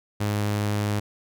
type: tone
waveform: sawtooth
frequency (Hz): 103.83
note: G#2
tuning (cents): 0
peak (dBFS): -19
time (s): 0.2-1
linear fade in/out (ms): 10
effects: none